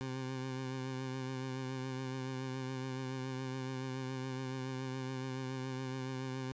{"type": "tone with vibrato", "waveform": "20% pulse", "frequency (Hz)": 130.7, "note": "C3", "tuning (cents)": -1, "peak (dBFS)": -33, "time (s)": [0.01, 6.52], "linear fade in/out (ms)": 0, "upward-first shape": "triangle", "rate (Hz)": 7.1, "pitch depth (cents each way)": 33, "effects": ["resampled to 16000 Hz"]}